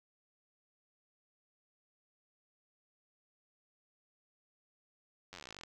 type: slowing click train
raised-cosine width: 0.2 ms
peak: -30 dBFS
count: 20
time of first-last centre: 5.33-5.635 s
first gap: 10 ms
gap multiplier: 1.05
effects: none